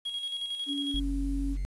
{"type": "tone with tremolo", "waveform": "triangle", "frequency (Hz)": 3299, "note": "G#7", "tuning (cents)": -12, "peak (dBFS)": -29, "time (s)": [0.05, 1], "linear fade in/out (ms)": 10, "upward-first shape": "square", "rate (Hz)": 11, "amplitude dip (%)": 45}
{"type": "tone with pitch glide", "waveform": "sine", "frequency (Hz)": [283.2, 278], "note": ["C#4", "C#4"], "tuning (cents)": [37, 5], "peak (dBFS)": -31, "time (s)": [0.66, 1.57], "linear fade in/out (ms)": 50, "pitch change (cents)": -32, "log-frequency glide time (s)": [0.83, 1.17]}
{"type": "tone", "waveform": "triangle", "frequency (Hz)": 46.25, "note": "F#1", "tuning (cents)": 0, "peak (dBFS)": -27, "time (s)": [0.94, 1.65], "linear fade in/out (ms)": 0}
{"effects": ["resampled to 24000 Hz", "9-bit"]}